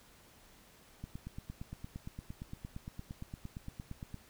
click train, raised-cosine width 5 ms, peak -30 dBFS, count 28, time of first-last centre 1.04-4.143 s, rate 8.7 Hz, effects pink hiss -61 dBFS RMS until 4.29 s

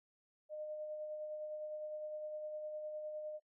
sine tone with tremolo, 610 Hz, D#5, 34 cents flat, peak -40 dBFS, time 0.49-3.4 s, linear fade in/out 50 ms, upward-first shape sine, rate 9.8 Hz, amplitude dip 30%, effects noise-tail reverb RT60 0.1 s tail -23 dB re dry

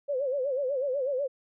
sine tone with vibrato, 539 Hz, C#5, 49 cents flat, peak -26 dBFS, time 0.08-1.28 s, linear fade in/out 20 ms, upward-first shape sine, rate 8.1 Hz, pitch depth 130 cents each way, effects none

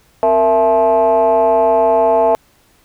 sine tone with frequency modulation, 664 Hz, E5, 12 cents sharp, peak -8 dBFS, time 0.23-2.35 s, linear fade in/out 0 ms, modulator 201 Hz, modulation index 1.1, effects tanh soft clip ceiling -4 dBFS + pink hiss -53 dBFS RMS until 2.84 s

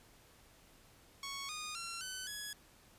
10% pulse tone with pitch steps, 1108.7 / 1230.2 / 1365 / 1514.5 / 1680.5 Hz, C#6 / D#6 / F6 / F#6 / G#6, 0 / -20 / -40 / +40 / +20 cents, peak -33 dBFS, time 1.23-2.53 s, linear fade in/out 2 ms, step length 260 ms, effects pink hiss -63 dBFS RMS until 2.98 s + resampled to 32000 Hz

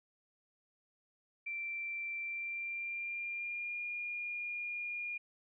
sine tone with pitch glide, 2349 to 2422 Hz, D7 to D#7, 0 to -47 cents, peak -37 dBFS, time 1.46-5.18 s, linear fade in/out 10 ms, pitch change +53 cents, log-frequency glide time 2.21-3.84 s, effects none

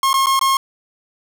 45% pulse tone with dropouts, 1077 Hz, C6, 50 cents sharp, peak -13 dBFS, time 0.03-0.57 s, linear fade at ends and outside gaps 2 ms, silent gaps 0.131-0.14 / 0.26-0.268 / 0.393-0.412 s, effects none

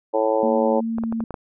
harmonic tone, 110 Hz, A2, in tune, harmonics 3 / 4 / 5 / 6 / 7 / 8 / 9, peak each -27 / -23 / -20 / -32 / -28 / -26 / -36 dBFS, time 0.13-0.81 s, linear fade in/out 20 ms
sine tone with pitch glide, 230 to 227.2 Hz, A#3 to A#3, -23 to -44 cents, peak -22 dBFS, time 0.43-1.24 s, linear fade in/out 2 ms, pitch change -21 cents, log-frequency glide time 0.58-0.71 s
clicks, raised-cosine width 1 ms, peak -17 dBFS, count 6, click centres 0.984 / 1.037 / 1.125 / 1.205 / 1.307 / 1.342 s
effects none

